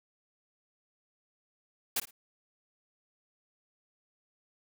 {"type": "noise with echo", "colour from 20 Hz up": "white", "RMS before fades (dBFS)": -30, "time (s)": [1.96, 2], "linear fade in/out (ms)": 5, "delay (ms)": 55, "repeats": 2, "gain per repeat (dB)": -14, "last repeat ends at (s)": 2.11, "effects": []}